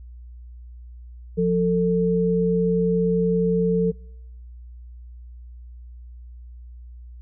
sine tone pair together, 177.2 / 446.2 Hz, F3 / A4, +25 / +24 cents, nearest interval octave + major third, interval 1599 cents, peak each -20 dBFS, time 1.37-3.92 s, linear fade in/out 20 ms, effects noise-tail reverb RT60 0.8 s tail -25 dB re dry + added 60 Hz sine -38 dBFS peak until 7.21 s

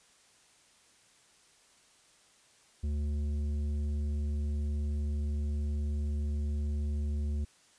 sine tone with tanh clipping, 73.42 Hz, D2, in tune, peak -31 dBFS, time 2.83-7.45 s, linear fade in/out 10 ms, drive 9 dB, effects white hiss -63 dBFS RMS until 7.78 s + resampled to 22050 Hz

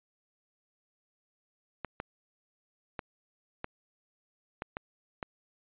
clicks, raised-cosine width 0.5 ms, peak -20 dBFS, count 7, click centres 1.847 / 2.001 / 2.992 / 3.644 / 4.621 / 4.769 / 5.228 s, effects resampled to 8000 Hz

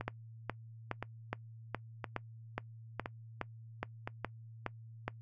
two click trains, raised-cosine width 0.5 ms, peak -20 / -23 dBFS, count 13 / 5, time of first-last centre 0.08-5.08 / 0.01-4.075 s, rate 2.4 / 0.984 Hz, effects noise-tail reverb RT60 0.1 s tail -22 dB re dry + added 113 Hz sine -49 dBFS peak until 5.21 s

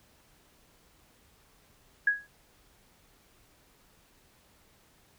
sine tone with exponential decay, 1661.2 Hz, G#6, in tune, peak -18 dBFS, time 2.07-2.27 s, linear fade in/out 5 ms, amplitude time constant 42 ms, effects pink hiss -63 dBFS RMS until 5.18 s

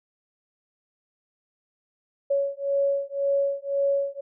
sine beating tone pair, 557 / 558.9 Hz, C#5 / C#5, +8 / +14 cents, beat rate 1.9 Hz, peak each -25 dBFS, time 2.3-4.21 s, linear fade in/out 10 ms, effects none

